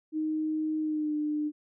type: tone with pitch glide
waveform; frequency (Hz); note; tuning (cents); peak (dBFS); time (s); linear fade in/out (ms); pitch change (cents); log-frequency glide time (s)
sine; 311.1 to 300.2; D#4 to D4; 0 to +38; -27; 0.12-1.52; 50; -62; 0.8-1.16
effects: none